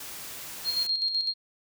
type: noise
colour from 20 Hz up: white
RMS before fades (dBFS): -40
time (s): 0-0.87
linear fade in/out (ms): 5
type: tone with tremolo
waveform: sine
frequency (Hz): 4234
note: C8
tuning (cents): +20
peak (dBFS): -23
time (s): 0.64-1.34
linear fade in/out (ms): 50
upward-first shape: square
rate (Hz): 7.9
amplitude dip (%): 50
effects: none